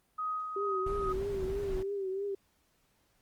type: tone with tremolo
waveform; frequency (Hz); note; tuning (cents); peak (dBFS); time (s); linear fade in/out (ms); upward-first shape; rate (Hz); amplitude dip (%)
sine; 1255; D#6; +15; -31; 0.18-1.13; 10; sine; 2.3; 45
type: tone with vibrato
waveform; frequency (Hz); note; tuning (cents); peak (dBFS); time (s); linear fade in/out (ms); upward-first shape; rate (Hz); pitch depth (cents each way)
sine; 390.1; G4; -8; -32; 0.56-2.35; 5; triangle; 3.1; 78
type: noise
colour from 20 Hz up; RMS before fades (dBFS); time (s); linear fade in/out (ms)
brown; -39; 0.86-1.83; 5
effects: pink hiss -72 dBFS RMS until 3.21 s + Opus 32 kbps